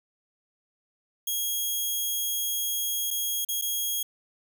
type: tone with dropouts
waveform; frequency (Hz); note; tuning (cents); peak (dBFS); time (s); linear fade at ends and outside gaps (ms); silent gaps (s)
5% pulse; 3280; G#7; -22; -18; 1.27-4.03; 5; 3.106-3.109 / 3.449-3.487 / 3.614-3.621
effects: none